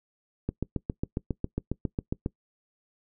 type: click train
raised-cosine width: 3 ms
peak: -15 dBFS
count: 14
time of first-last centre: 0.49-2.261 s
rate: 7.34 Hz
effects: noise-tail reverb RT60 0.1 s tail -22 dB re dry